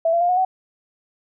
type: tone with pitch steps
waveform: sine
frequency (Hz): 659.3 / 681 / 703.4 / 726.5 / 750.4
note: E5 / F5 / F5 / F#5 / F#5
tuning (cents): 0 / -44 / +12 / -32 / +24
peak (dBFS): -15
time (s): 0.05-0.45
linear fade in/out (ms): 5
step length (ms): 80
effects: none